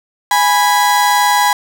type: tone pair together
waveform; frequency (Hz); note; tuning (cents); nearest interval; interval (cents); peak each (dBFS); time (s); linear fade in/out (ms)
35% pulse; 827 / 987.8; G#5 / B5; -8 / 0; minor third; 308; -11; 0.31-1.53; 2
effects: none